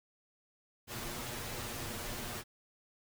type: noise with comb filter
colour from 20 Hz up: pink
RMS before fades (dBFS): -41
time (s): 0.87-2.44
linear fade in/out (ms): 50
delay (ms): 8.4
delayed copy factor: +0.75
effects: none